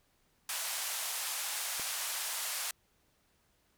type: band-pass noise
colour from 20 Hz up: white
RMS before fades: -37 dBFS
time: 0.49-2.71 s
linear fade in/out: 2 ms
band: 650 to 13000 Hz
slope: 24 dB/octave
type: click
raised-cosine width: 0.5 ms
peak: -25 dBFS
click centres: 1.797 s
effects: pink hiss -72 dBFS RMS until 3.77 s